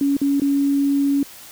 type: tone with dropouts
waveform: sine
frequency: 280.4 Hz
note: C#4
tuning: 20 cents sharp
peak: -15 dBFS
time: 0.01-1.23 s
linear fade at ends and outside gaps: 2 ms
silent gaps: 0.168-0.215 / 0.399-0.418 s
effects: white hiss -41 dBFS RMS until 1.51 s